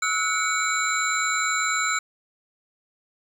sine tone cluster, 1299 / 1459 / 2248 / 3987 / 7250 Hz, E6 / F#6 / C#7 / B7 / A#8, -26 / -25 / +24 / +16 / -49 cents, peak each -26 / -27 / -27 / -32 / -27 dBFS, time 0.02-1.99 s, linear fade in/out 5 ms, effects tanh soft clip ceiling -12 dBFS + 8-bit

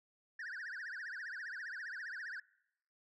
sine tone with vibrato, 1661.2 Hz, G#6, in tune, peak -39 dBFS, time 0.39-2.4 s, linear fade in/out 5 ms, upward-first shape triangle, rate 15 Hz, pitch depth 260 cents each way, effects noise-tail reverb RT60 0.8 s tail -24 dB re dry + tanh soft clip ceiling -41 dBFS

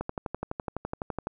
click train, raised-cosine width 1 ms, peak -17 dBFS, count 16, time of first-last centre 0.01-1.271 s, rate 11.9 Hz, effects none

